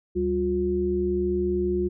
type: tone cluster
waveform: sine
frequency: 71.7 / 192.3 / 356.9 Hz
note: D2 / G3 / F4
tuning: -41 / -33 / +38 cents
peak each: -31 / -29 / -23 dBFS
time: 0.15-1.89 s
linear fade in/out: 20 ms
effects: none